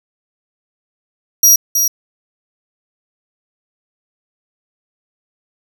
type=tone with echo; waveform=sawtooth; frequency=5740 Hz; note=F8; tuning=47 cents sharp; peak=-3 dBFS; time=1.43-1.56 s; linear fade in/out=5 ms; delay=320 ms; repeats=1; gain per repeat=-6 dB; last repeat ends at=1.88 s; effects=none